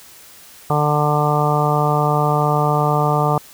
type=harmonic tone; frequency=148.7 Hz; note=D3; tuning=22 cents sharp; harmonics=1 / 2 / 3 / 4 / 5 / 6 / 7 / 8; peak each=-18 / -28 / -23 / -24 / -21 / -23 / -27 / -22 dBFS; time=0.7-3.38 s; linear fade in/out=2 ms; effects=white hiss -43 dBFS RMS until 3.53 s